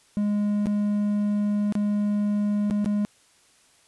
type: tone with dropouts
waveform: triangle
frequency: 206.7 Hz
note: G#3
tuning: 8 cents flat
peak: -19 dBFS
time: 0.17-3.05 s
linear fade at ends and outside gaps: 0 ms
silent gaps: 0.658-0.669 / 1.724-1.753 / 2.7-2.709 / 2.845-2.859 s
effects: white hiss -59 dBFS RMS until 3.87 s + resampled to 24000 Hz